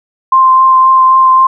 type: tone with vibrato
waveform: sine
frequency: 1046.5 Hz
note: C6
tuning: in tune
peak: -3 dBFS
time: 0.32-1.47 s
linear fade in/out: 5 ms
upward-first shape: triangle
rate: 3.8 Hz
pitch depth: 12 cents each way
effects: none